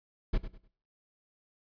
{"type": "noise with echo", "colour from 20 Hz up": "brown", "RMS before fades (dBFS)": -25, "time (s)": [0.33, 0.38], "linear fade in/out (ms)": 10, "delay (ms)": 100, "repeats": 3, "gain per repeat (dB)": -12, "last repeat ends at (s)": 0.68, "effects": ["noise-tail reverb RT60 0.5 s tail -20 dB re dry", "resampled to 11025 Hz"]}